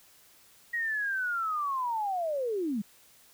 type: linear sweep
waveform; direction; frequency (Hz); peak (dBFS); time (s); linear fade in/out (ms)
sine; down; 1905 to 190.3; -28; 0.73-2.82; 10
effects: white hiss -59 dBFS RMS until 3.33 s